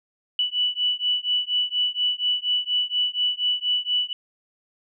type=beating tone pair; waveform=sine; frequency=2960 / 2964.2 Hz; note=F#7 / F#7; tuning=0 / +2 cents; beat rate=4.2 Hz; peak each=-24 dBFS; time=0.39-4.13 s; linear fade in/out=2 ms; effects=none